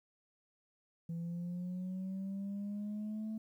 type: linear sweep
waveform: sine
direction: up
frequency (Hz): 166.3 to 220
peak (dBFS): -35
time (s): 1.09-3.38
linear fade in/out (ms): 5
effects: tanh soft clip ceiling -36 dBFS + 12-bit